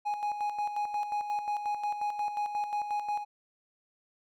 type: tone with tremolo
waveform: triangle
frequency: 830.6 Hz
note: G#5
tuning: in tune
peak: -26 dBFS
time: 0.05-3.25 s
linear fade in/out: 20 ms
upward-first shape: square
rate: 5.6 Hz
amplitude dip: 55%
effects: none